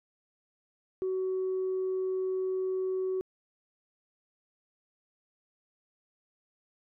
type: tone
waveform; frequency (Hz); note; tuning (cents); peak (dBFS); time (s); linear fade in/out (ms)
sine; 375.1; F#4; +24; -27; 1.02-3.21; 0
effects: tanh soft clip ceiling -25 dBFS